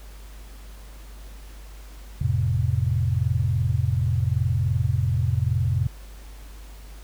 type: chord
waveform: sine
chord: F major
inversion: none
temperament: equal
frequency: 87.31 / 110 / 130.81 Hz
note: F2 / A2 / C3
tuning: 0 / 0 / 0 cents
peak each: -24 dBFS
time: 2.21-5.87 s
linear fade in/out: 5 ms
effects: added 50 Hz sine -39 dBFS peak until 7.03 s + pink hiss -50 dBFS RMS until 7.03 s